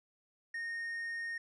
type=tone; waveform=triangle; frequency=1848 Hz; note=A#6; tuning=16 cents flat; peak=-35 dBFS; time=0.54-1.38 s; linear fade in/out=5 ms; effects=resampled to 24000 Hz